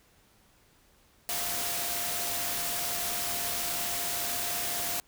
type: tone in noise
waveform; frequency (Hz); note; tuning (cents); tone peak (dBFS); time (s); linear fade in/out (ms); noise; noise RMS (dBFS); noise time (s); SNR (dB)
sine; 698.5; F5; 0; -41; 1.29-5; 0; white; -32; 1.29-5; -12
effects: pink hiss -63 dBFS RMS until 5.07 s